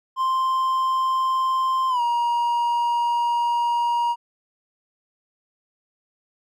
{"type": "tone with pitch glide", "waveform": "triangle", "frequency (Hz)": [1046.5, 948.6], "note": ["C6", "A#5"], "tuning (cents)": [0, 30], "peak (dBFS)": -17, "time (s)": [0.16, 4.16], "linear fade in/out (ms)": 50, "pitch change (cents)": -170, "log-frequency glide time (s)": [1.89, 2.01], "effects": []}